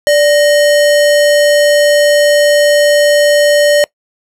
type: tone with sample-and-hold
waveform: sine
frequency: 585 Hz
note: D5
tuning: 7 cents flat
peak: -5 dBFS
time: 0.07-3.84 s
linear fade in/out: 0 ms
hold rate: 2450 Hz
effects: noise-tail reverb RT60 0.1 s tail -23 dB re dry + low-pass 12000 Hz 12 dB/octave